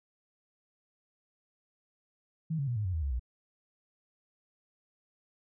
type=tone with pitch steps; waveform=sine; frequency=160 / 139.29 / 121.26 / 105.56 / 91.9 / 80 / 69.64 / 60.63 Hz; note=D#3 / C#3 / B2 / G#2 / F#2 / D#2 / C#2 / B1; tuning=+49 / +9 / -31 / +29 / -11 / +49 / +9 / -31 cents; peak=-29 dBFS; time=2.5-3.196 s; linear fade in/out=10 ms; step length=87 ms; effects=none